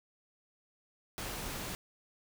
pink noise, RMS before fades -40 dBFS, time 1.18-1.75 s, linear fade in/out 0 ms, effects none

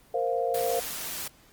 sine chord, Bb suspended second, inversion none, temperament equal, 466.2 / 523.3 / 698.5 Hz, Bb4 / C5 / F5, 0 / 0 / 0 cents, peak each -29 dBFS, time 0.14-0.8 s, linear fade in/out 5 ms
white noise, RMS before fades -35 dBFS, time 0.54-1.28 s, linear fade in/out 5 ms
effects pink hiss -58 dBFS RMS until 1.52 s + Opus 24 kbps

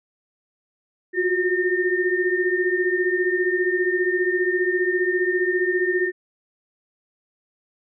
sine tone cluster, 356.1 / 371 / 1819 Hz, F4 / F#4 / A#6, +34 / +5 / -43 cents, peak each -23 dBFS, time 1.13-6.12 s, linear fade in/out 50 ms, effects none

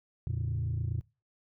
sine tone cluster, 84 / 113.3 / 141.2 Hz, E2 / A#2 / C#3, +33 / -49 / +32 cents, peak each -33 / -31 / -35 dBFS, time 0.27-1.01 s, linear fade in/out 0 ms, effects noise-tail reverb RT60 0.3 s tail -24 dB re dry + tanh soft clip ceiling -25 dBFS

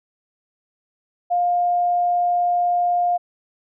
sine tone, 706 Hz, F5, 19 cents sharp, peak -16 dBFS, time 1.3-3.18 s, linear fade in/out 20 ms, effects none

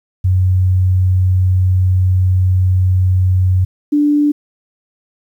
sine tone pair in turn, 92.5 / 293.7 Hz, F#2 / D4, 0 / 0 cents, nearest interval octave + minor sixth, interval 2000 cents, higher second, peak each -9 dBFS, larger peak neither, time 0.24-3.65 / 3.92-4.32 s, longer first, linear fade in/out 10 ms, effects 8-bit

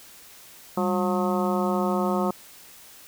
harmonic tone with a mistuned harmonic, 180.5 Hz, F#3, 43 cents flat, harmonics 1 / 2 / 3 / 4 / 5 / 6 / 7, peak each -25 / -28 / -30 / -31 / -32 / -33 / -33 dBFS, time 0.77-2.31 s, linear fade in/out 5 ms, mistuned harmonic 1, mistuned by +150 cents, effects white hiss -48 dBFS RMS until 3.07 s

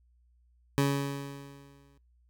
20% pulse tone with exponential decay, 140 Hz, C#3, 18 cents sharp, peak -17 dBFS, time 0.78-1.98 s, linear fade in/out 0 ms, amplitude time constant 260 ms, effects noise-tail reverb RT60 0.3 s tail -22 dB re dry + added 60 Hz sine -62 dBFS peak until 2.29 s

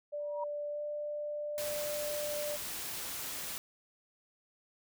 sine tone with pitch glide, 587.3 to 592.4 Hz, D5 to D5, 0 to +15 cents, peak -35 dBFS, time 0.12-2.57 s, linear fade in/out 20 ms, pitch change +15 cents, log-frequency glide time 0.7-0.81 s
sine tone with exponential growth, 950 Hz, A#5, 33 cents sharp, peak -33 dBFS, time 0.19-0.44 s, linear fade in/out 5 ms, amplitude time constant 54 ms
white noise, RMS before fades -40 dBFS, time 1.58-3.58 s, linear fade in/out 0 ms
effects none

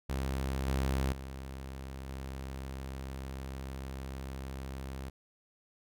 sawtooth tone with level steps, 66.6 Hz, C2, 31 cents sharp, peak -28 / -25 / -37 / -35 dBFS, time 0.09-5.1 s, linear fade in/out 10 ms, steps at 0.67 / 1.12 / 2.08 s, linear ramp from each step 5 ms, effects none

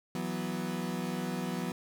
35% pulse chord, E suspended second, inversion none, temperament equal, 164.81 / 185 / 246.9 Hz, E3 / F#3 / B3, 0 / 0 / 0 cents, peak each -37 / -34 / -36 dBFS, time 0.15-1.72 s, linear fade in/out 2 ms, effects none

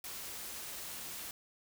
white noise, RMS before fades -44 dBFS, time 0.04-1.31 s, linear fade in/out 2 ms, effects none

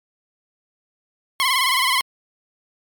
15% pulse tone with vibrato, 1047 Hz, C6, 1 cent sharp, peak -10 dBFS, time 1.4-2.01 s, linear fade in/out 0 ms, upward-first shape sine, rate 19 Hz, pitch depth 90 cents each way, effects MP3 96 kbps

